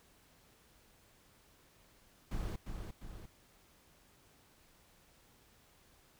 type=noise with echo; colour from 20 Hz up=brown; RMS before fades=-38 dBFS; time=2.31-2.56 s; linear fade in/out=5 ms; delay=350 ms; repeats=2; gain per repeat=-5 dB; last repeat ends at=3.26 s; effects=pink hiss -66 dBFS RMS until 6.19 s